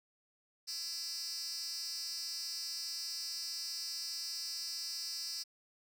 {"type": "tone with high-pass filter", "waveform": "10% pulse", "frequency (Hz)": 335.2, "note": "E4", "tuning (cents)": 29, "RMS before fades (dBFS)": -41, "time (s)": [0.67, 5.44], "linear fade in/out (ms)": 20, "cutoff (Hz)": 5100, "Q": 4.6, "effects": []}